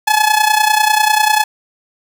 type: tone with amplitude modulation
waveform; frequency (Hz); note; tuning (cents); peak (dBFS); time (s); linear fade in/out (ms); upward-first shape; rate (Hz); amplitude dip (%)
sawtooth; 855; A5; -50; -3; 0.07-1.44; 10; sine; 30.1; 75
effects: none